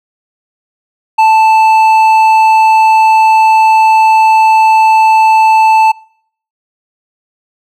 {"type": "tone with hard clipping", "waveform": "sine", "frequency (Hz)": 880, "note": "A5", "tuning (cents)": 0, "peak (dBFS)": -5, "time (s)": [1.18, 5.92], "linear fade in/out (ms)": 10, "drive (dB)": 6, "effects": ["noise-tail reverb RT60 0.6 s tail -25 dB re dry"]}